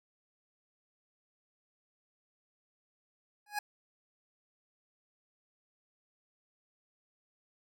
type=tone with exponential growth; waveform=25% pulse; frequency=830.6 Hz; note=G#5; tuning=in tune; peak=-25 dBFS; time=3.46-3.59 s; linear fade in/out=5 ms; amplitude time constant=27 ms; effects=none